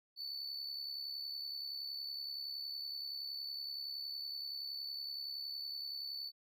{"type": "tone with amplitude modulation", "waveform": "triangle", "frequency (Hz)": 4485, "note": "C#8", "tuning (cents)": 19, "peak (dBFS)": -37, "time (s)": [0.16, 6.32], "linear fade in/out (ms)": 50, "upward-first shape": "sine", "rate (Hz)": 70.7, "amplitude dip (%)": 55, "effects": []}